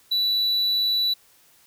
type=tone; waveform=triangle; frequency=3951 Hz; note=B7; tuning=in tune; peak=-18 dBFS; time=0.11-1.14 s; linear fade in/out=10 ms; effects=white hiss -57 dBFS RMS until 1.66 s